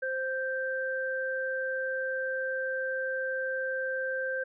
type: tone pair together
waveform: sine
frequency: 523.3 / 1568.1 Hz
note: C5 / G6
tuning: 0 / 0 cents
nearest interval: octave + perfect fifth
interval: 1900 cents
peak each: -32 / -32 dBFS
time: 0.02-4.44 s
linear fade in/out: 10 ms
effects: none